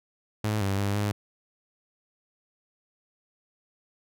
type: tone with pitch steps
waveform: sawtooth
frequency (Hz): 106.8 / 98.1 / 100.6 / 103.3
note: G#2 / G2 / G2 / G#2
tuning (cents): +49 / +2 / +45 / -9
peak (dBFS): -21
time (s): 0.44-1.12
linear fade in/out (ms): 5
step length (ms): 170
effects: none